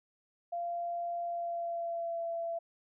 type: tone with pitch glide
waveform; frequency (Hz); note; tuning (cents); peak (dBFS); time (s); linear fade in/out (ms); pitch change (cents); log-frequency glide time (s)
sine; 690 to 672.7; F5 to E5; -21 to +35; -33; 0.52-2.59; 10; -44; 1.24-2.23
effects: none